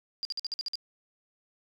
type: tone bursts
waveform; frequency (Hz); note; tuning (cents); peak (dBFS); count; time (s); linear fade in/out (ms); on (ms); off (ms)
sine; 4819; D8; +44; -30; 8; 0.23-0.755; 0; 21; 51
effects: none